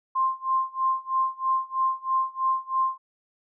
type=tone with tremolo; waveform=sine; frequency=1052 Hz; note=C6; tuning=9 cents sharp; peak=-19 dBFS; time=0.15-2.98 s; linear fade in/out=10 ms; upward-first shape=sine; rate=3.1 Hz; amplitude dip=95%; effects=none